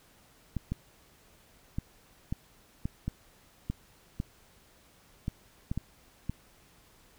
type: clicks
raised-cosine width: 5 ms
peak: -19 dBFS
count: 12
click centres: 0.567 / 0.72 / 1.785 / 2.325 / 2.855 / 3.08 / 3.7 / 4.201 / 5.281 / 5.715 / 5.776 / 6.296 s
effects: pink hiss -61 dBFS RMS until 7.18 s